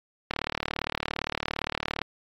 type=click train; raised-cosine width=0.3 ms; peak=-11 dBFS; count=65; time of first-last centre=0.31-2.017 s; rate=37.5 Hz; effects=AAC 48 kbps